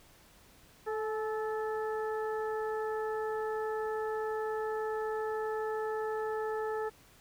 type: harmonic tone with a mistuned harmonic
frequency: 436.4 Hz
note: A4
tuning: 14 cents flat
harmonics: 1 / 2 / 3 / 4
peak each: -33 / -39 / -43 / -45 dBFS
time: 0.86-6.9 s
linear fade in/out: 20 ms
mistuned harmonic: 2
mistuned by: -30 cents
effects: pink hiss -60 dBFS RMS until 7.2 s